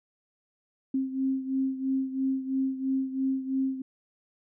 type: beating tone pair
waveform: sine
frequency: 265.1 / 268.1 Hz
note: C4 / C4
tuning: +23 / +42 cents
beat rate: 3 Hz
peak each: -27 / -32 dBFS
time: 0.94-3.82 s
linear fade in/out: 5 ms
effects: none